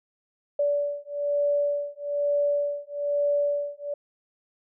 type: beating tone pair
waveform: sine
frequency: 577 / 578.1 Hz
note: D5 / D5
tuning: -31 / -27 cents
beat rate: 1.1 Hz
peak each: -26 dBFS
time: 0.59-3.94 s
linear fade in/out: 5 ms
effects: none